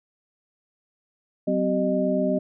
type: tone cluster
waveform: sine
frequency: 188.3 / 256.8 / 383 / 612 Hz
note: F#3 / C4 / G4 / D#5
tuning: +31 / -32 / -40 / -29 cents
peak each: -26 / -25 / -29 / -24 dBFS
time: 1.47-2.39 s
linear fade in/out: 10 ms
effects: none